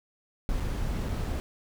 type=noise with dropouts; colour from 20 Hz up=brown; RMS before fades=-30 dBFS; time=0.49-1.4 s; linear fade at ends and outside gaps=0 ms; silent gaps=0.599-0.605 / 1.086-1.09 s; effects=none